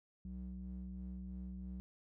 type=ring-modulated tone; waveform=triangle; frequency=61.74 Hz; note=B1; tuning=in tune; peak=-38 dBFS; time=0.25-1.8 s; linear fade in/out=0 ms; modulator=125 Hz; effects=none